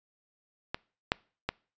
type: clicks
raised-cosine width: 0.3 ms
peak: -15 / -8 / -13 dBFS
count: 3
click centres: 0.745 / 1.119 / 1.49 s
effects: noise-tail reverb RT60 0.4 s tail -25 dB re dry + resampled to 16000 Hz